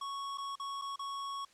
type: tone with dropouts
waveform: square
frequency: 1108.7 Hz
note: C#6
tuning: in tune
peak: -38 dBFS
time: 0.01-1.45 s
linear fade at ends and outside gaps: 5 ms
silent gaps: 0.375-0.381 / 0.556-0.597 / 0.815-0.819 / 0.96-0.992 s
effects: white hiss -64 dBFS RMS until 1.53 s + low-pass 7000 Hz 12 dB/octave